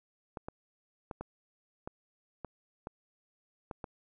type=clicks; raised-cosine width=1 ms; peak=-25 dBFS; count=9; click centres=0.372 / 0.485 / 1.112 / 1.21 / 1.875 / 2.447 / 2.871 / 3.712 / 3.842 s; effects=none